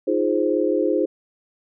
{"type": "chord", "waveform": "sine", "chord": "F minor seventh", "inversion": "third", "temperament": "equal", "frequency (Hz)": [311.1, 349.2, 415.3, 523.3], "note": ["Eb4", "F4", "Ab4", "C5"], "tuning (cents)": [0, 0, 0, 0], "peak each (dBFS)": -23, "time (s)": [0.07, 1.06], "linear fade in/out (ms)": 10, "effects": []}